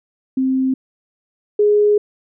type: tone pair in turn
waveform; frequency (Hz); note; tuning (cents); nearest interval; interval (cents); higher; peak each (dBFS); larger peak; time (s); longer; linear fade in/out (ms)
sine; 262.2 / 416.2; C4 / G#4; +4 / +4; minor sixth; 800; second; -14 / -10; second; 0.37-0.74 / 1.59-1.98; second; 5
effects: none